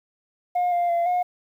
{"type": "tone with pitch steps", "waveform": "sine", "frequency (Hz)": [714, 699, 686, 718], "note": ["F5", "F5", "F5", "F5"], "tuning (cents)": [38, 1, -31, 48], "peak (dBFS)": -17, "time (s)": [0.55, 1.23], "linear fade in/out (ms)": 10, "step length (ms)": 170, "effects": ["tanh soft clip ceiling -18 dBFS", "9-bit"]}